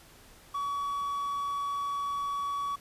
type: tone with quantisation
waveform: triangle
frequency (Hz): 1132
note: C#6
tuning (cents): +36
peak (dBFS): -28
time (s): 0.54-2.76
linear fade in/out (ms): 10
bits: 9
effects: pink hiss -55 dBFS RMS until 2.8 s + resampled to 32000 Hz